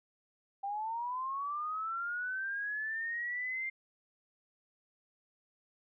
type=linear sweep; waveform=sine; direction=up; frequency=784 to 2111 Hz; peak=-34 dBFS; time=0.63-3.7 s; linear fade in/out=10 ms; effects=none